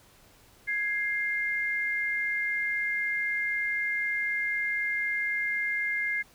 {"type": "tone pair together", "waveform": "sine", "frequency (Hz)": [1662.1, 2106], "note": ["G#6", "C7"], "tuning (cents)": [1, 11], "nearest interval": "major third", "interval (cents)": 410, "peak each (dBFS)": [-31, -28], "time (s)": [0.67, 6.23], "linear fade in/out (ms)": 20, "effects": ["pink hiss -58 dBFS RMS until 6.34 s"]}